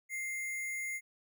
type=tone with sample-and-hold; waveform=sine; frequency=2100 Hz; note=C7; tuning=6 cents sharp; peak=-35 dBFS; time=0.09-1.01 s; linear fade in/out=50 ms; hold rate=8820 Hz; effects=none